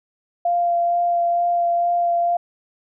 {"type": "tone with vibrato", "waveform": "sine", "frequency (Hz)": 693, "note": "F5", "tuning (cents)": -14, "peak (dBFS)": -16, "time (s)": [0.45, 2.37], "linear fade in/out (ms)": 5, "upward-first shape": "sine", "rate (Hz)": 2.2, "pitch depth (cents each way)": 11, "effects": []}